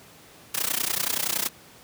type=noise with amplitude modulation; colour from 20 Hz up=white; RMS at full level=-23 dBFS; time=0.54-1.49 s; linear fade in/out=10 ms; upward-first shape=sine; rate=30.6 Hz; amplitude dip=90%; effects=pink hiss -50 dBFS RMS until 1.83 s + high-pass 100 Hz 12 dB/octave